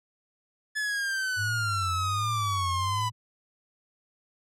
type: exponential sweep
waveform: 45% pulse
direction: down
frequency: 1727 to 987.8 Hz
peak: -27 dBFS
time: 0.75-3.1 s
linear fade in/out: 20 ms
type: tone with vibrato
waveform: sine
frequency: 99.5 Hz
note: G2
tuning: 26 cents sharp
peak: -30 dBFS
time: 1.36-3.12 s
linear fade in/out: 50 ms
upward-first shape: triangle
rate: 1.3 Hz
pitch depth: 230 cents each way
effects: low-pass 10000 Hz 12 dB/octave